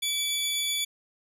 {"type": "tone pair together", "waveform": "sawtooth", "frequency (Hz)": [2300, 3446], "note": ["D7", "A7"], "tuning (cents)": [-37, -37], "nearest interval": "perfect fifth", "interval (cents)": 700, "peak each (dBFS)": [-30, -24], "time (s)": [0.02, 0.85], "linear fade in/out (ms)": 10, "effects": ["resampled to 32000 Hz"]}